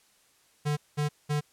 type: tone bursts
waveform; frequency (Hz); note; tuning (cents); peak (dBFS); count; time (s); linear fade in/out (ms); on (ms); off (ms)
square; 148.1; D3; +15; -26; 3; 0.65-1.41; 20; 120; 200
effects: white hiss -64 dBFS RMS until 1.52 s + low-pass 11000 Hz 12 dB/octave